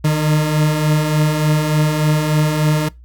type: beating tone pair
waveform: 40% pulse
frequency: 150 / 153.4 Hz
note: D3 / D#3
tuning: +37 / -24 cents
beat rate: 3.4 Hz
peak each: -20 / -13 dBFS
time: 0.04-2.89 s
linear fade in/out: 10 ms
effects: noise-tail reverb RT60 0.2 s tail -22 dB re dry + added 60 Hz sine -38 dBFS peak until 3.04 s